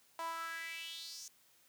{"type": "tone with high-pass filter sweep", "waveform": "sawtooth", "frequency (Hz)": 329.6, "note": "E4", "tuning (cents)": 0, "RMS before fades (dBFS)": -44, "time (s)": [0.19, 1.28], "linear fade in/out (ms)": 0, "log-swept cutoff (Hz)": [850, 6400], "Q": 4.9, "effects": ["white hiss -68 dBFS RMS until 1.68 s", "high-pass 80 Hz 12 dB/octave"]}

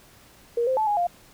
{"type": "tone with pitch steps", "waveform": "sine", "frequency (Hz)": [472.1, 521, 869, 827, 700], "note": ["A#4", "C5", "A5", "G#5", "F5"], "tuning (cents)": [22, -7, -22, -8, 4], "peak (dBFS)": -20, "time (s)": [0.57, 1.07], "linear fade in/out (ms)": 5, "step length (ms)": 100, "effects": ["pink hiss -53 dBFS RMS until 1.33 s"]}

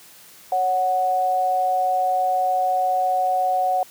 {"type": "tone pair together", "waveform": "sine", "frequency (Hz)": [554.4, 740], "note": ["C#5", "F#5"], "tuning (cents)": [0, 0], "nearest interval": "perfect fourth", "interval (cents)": 500, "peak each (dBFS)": [-26, -18], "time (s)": [0.52, 3.83], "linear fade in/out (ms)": 2, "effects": ["white hiss -47 dBFS RMS until 3.9 s", "high-pass 80 Hz 12 dB/octave"]}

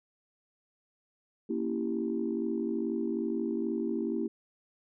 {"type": "chord", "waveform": "sine", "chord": "A# diminished seventh", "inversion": "none", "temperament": "equal", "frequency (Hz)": [233.1, 277.2, 329.6, 392], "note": ["A#3", "C#4", "E4", "G4"], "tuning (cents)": [0, 0, 0, 0], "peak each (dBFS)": [-33, -37, -33, -35], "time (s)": [1.49, 4.28], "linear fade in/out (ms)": 10, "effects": ["tanh soft clip ceiling -19 dBFS"]}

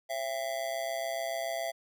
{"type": "tone with amplitude modulation", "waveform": "square", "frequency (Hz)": 670, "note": "E5", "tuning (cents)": 28, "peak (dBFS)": -29, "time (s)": [0.09, 1.72], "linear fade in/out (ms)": 20, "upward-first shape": "sine", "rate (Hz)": 127, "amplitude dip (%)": 80, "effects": []}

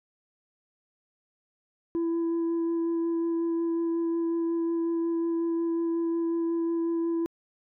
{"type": "tone with vibrato", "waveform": "sine", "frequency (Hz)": 334.1, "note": "E4", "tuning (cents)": 23, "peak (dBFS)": -22, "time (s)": [1.95, 7.26], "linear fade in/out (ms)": 0, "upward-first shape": "sine", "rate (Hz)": 5.5, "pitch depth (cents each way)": 10, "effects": ["tanh soft clip ceiling -24 dBFS"]}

